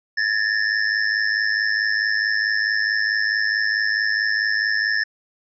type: ring-modulated tone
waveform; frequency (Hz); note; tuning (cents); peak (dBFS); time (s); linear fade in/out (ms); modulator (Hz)
square; 1760; A6; 0; -16; 0.17-5.04; 10; 52.3
effects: resampled to 16000 Hz